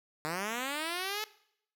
5% pulse linear sweep, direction up, 149.1 to 435.6 Hz, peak -22 dBFS, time 0.25-1.24 s, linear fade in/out 0 ms, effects noise-tail reverb RT60 0.7 s tail -19 dB re dry

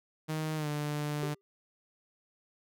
sawtooth tone with pitch glide, 156.2 to 148.37 Hz, D#3 to D3, +7 to +18 cents, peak -28 dBFS, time 0.28-1.35 s, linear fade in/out 20 ms, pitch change -89 cents, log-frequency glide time 0.56-0.68 s
triangle tone with exponential decay, 395.9 Hz, G4, 17 cents sharp, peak -30 dBFS, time 1.23-1.41 s, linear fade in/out 0 ms, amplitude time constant 37 ms
effects none

